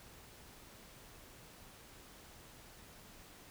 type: silence
effects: pink hiss -57 dBFS RMS until 3.5 s